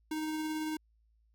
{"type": "tone with tremolo", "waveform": "square", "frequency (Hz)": 311.1, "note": "D#4", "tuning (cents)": 0, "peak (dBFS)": -33, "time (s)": [0.11, 0.77], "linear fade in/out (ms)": 5, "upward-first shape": "triangle", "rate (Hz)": 18, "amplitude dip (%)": 25, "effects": ["added 55 Hz sine -66 dBFS peak until 1.34 s"]}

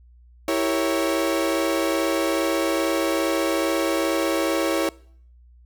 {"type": "chord", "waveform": "35% pulse", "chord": "E diminished seventh", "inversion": "none", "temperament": "equal", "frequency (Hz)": [329.6, 392, 466.2, 554.4], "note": ["E4", "G4", "Bb4", "Db5"], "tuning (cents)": [0, 0, 0, 0], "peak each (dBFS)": [-22, -28, -28, -23], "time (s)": [0.48, 4.89], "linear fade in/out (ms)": 2, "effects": ["noise-tail reverb RT60 0.6 s tail -23 dB re dry", "added 60 Hz sine -48 dBFS peak until 5.65 s"]}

